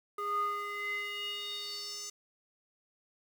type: tone with band-pass filter sweep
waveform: square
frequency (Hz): 410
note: G#4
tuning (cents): -22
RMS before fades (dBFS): -37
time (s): 0.18-2.1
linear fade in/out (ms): 5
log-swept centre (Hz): 1000 to 6400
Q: 5.4
effects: 9-bit